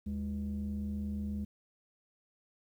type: tone pair together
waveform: sine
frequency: 77.28 / 206 Hz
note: D#2 / G#3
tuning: -11 / -14 cents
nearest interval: octave + perfect fourth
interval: 1697 cents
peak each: -36 / -34 dBFS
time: 0.06-1.45 s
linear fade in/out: 10 ms
effects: tanh soft clip ceiling -30 dBFS + 11-bit